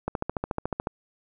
click train, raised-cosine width 1 ms, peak -13 dBFS, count 12, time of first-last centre 0.08-0.871 s, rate 13.9 Hz, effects none

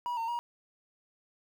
triangle tone with pitch steps, 965 / 912 / 952 Hz, B5 / A#5 / A#5, -40 / -38 / +36 cents, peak -29 dBFS, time 0.06-0.39 s, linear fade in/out 0 ms, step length 110 ms, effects 10-bit

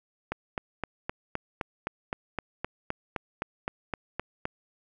click train, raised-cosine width 0.5 ms, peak -15 dBFS, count 17, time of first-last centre 0.32-4.454 s, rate 3.87 Hz, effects none

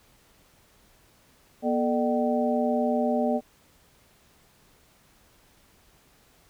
sine tone cluster, 240.8 / 439 / 600 / 764 Hz, B3 / A4 / D5 / G5, -44 / -4 / +37 / -45 cents, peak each -25 / -30 / -27 / -30 dBFS, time 1.62-3.41 s, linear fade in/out 50 ms, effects pink hiss -60 dBFS RMS until 6.49 s

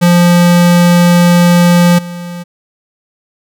square tone with level steps, 174.61 Hz, F3, in tune, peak -5 / -22 dBFS, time 0.01-2.44 s, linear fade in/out 20 ms, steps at 1.98 s, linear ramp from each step 10 ms, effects none

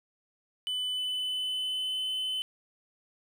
triangle tone with pitch glide, 3000 to 3037 Hz, F#7 to F#7, +23 to +44 cents, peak -28 dBFS, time 0.67-2.42 s, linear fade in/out 0 ms, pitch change +21 cents, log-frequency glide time 0.93-2.04 s, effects none

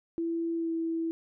sine tone with pitch glide, 333.2 to 328.6 Hz, E4 to E4, +19 to -5 cents, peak -28 dBFS, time 0.18-1.11 s, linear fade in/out 0 ms, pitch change -24 cents, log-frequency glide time 0.55-0.71 s, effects none

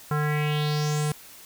square tone with low-pass filter sweep, 150 Hz, D3, 37 cents sharp, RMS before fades -25 dBFS, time 0.11-1.12 s, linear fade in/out 2 ms, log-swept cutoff 1300 to 10000 Hz, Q 3.7, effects white hiss -47 dBFS RMS until 1.45 s

